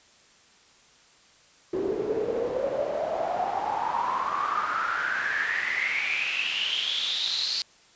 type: noise with band-pass filter sweep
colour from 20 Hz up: pink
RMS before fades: -28 dBFS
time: 1.73-7.62 s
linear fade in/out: 2 ms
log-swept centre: 360 to 4500 Hz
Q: 9.7
effects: white hiss -57 dBFS RMS until 7.95 s + resampled to 16000 Hz